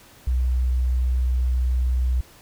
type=tone; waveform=sine; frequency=62.7 Hz; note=B1; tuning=27 cents sharp; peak=-18 dBFS; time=0.27-2.21 s; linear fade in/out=5 ms; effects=pink hiss -50 dBFS RMS until 2.41 s

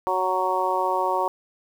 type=harmonic tone; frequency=185.6 Hz; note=F#3; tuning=6 cents sharp; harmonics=2 / 3 / 4 / 5 / 6; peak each=-29 / -28 / -28 / -24 / -28 dBFS; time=0.07-1.28 s; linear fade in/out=0 ms; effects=8-bit

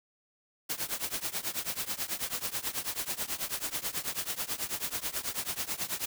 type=noise with tremolo; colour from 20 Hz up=white; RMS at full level=-31 dBFS; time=0.69-6.06 s; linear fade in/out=10 ms; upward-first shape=triangle; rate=9.2 Hz; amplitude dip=95%; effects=none

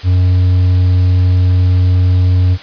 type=tone; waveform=triangle; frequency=91.1 Hz; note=F#2; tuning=26 cents flat; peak=-5 dBFS; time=0.03-2.58 s; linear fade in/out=50 ms; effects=white hiss -32 dBFS RMS until 2.62 s + resampled to 11025 Hz

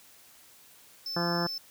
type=tone; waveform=triangle; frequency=5280 Hz; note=E8; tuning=2 cents sharp; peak=-32 dBFS; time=1.06-1.58 s; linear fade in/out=2 ms
type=harmonic tone; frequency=171.9 Hz; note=F3; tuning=27 cents flat; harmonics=1 / 2 / 3 / 4 / 5 / 6 / 7 / 8 / 9 / 10; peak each=-31 / -34 / -36 / -37 / -38 / -39 / -39 / -40 / -41 / -41 dBFS; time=1.16-1.47 s; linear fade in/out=5 ms
effects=white hiss -56 dBFS RMS until 1.7 s + high-pass 60 Hz 12 dB/octave

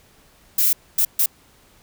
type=noise bursts at uneven times; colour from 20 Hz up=violet; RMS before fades=-17 dBFS; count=3; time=0.58-0.73 / 0.98-1.05 / 1.19-1.26 s; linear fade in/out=5 ms; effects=pink hiss -54 dBFS RMS until 1.82 s

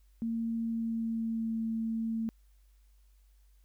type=tone with pitch glide; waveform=sine; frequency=228.5 to 224.8 Hz; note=A#3 to A3; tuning=-34 to +37 cents; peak=-30 dBFS; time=0.22-2.29 s; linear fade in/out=0 ms; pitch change=-29 cents; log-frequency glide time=0.61-1.61 s; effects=added 49 Hz sine -59 dBFS peak until 3.64 s + white hiss -75 dBFS RMS until 3.64 s

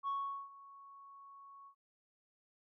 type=tone with ADSR envelope; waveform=sine; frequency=1108.7 Hz; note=C#6; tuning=in tune; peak=-32 dBFS; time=0.03-1.75 s; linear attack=47 ms; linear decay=410 ms; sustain=-21 dB; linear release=81 ms; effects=tanh soft clip ceiling -32 dBFS

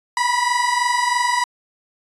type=tone pair together; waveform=30% pulse; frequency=964.7 / 987.8 Hz; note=B5 / B5; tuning=-41 / 0 cents; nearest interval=unison; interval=41 cents; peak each=-17 dBFS; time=0.17-1.44 s; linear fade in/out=2 ms; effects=resampled to 24000 Hz

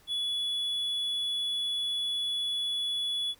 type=tone; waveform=triangle; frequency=3408 Hz; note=G#7; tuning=44 cents sharp; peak=-27 dBFS; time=0.07-3.35 s; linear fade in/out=50 ms; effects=pink hiss -61 dBFS RMS until 3.39 s

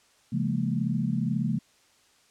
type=tone cluster; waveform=sine; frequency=134.8 / 169.2 / 207.4 / 229.4 Hz; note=C#3 / E3 / G#3 / A#3; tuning=-48 / +45 / -2 / -28 cents; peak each=-30 dBFS; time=0.32-1.59 s; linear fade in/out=10 ms; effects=white hiss -62 dBFS RMS until 2.3 s + low-pass 8000 Hz 12 dB/octave

